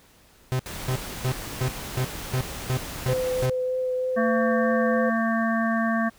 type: tone bursts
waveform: 45% pulse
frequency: 128.6 Hz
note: C3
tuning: 30 cents flat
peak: -22 dBFS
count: 9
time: 0.52-3.497 s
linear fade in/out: 0 ms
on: 73 ms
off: 290 ms
type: noise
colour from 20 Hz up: pink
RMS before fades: -35 dBFS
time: 0.66-3.46 s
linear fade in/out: 0 ms
type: tone with vibrato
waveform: sine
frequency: 510 Hz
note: C5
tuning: 44 cents flat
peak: -23 dBFS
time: 3.08-5.1 s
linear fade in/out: 10 ms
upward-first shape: triangle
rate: 3.2 Hz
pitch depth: 13 cents each way
type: harmonic tone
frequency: 226.1 Hz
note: A3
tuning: 47 cents sharp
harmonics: 1 / 3 / 5 / 7 / 8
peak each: -23 / -28 / -30 / -31 / -32 dBFS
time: 4.16-6.1 s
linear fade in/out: 20 ms
effects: pink hiss -56 dBFS RMS until 6.18 s